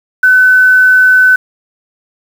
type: tone with quantisation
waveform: sine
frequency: 1510 Hz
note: F#6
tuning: 35 cents sharp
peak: -3 dBFS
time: 0.23-1.36 s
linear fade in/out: 5 ms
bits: 5
effects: none